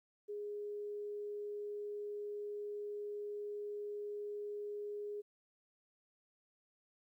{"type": "tone", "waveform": "sine", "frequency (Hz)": 413.8, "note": "G#4", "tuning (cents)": -6, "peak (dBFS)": -40, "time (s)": [0.28, 5.22], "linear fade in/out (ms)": 20, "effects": ["13-bit"]}